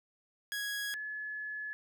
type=tone pair in turn; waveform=sawtooth / sine; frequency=1661.2 / 1709.9 Hz; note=G#6 / A6; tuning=0 / -50 cents; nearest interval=minor second; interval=50 cents; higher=second; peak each=-31 / -37 dBFS; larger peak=first; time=0.52-0.94 / 0.94-1.73 s; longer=second; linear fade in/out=0 ms; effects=none